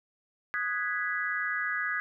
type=chord; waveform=sine; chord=G# minor seventh; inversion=second; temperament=equal; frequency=1244.5 / 1480 / 1661.2 / 1975.5 Hz; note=D#6 / F#6 / G#6 / B6; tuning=0 / 0 / 0 / 0 cents; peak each=-36 / -36 / -31 / -35 dBFS; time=0.54-2 s; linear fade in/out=0 ms; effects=none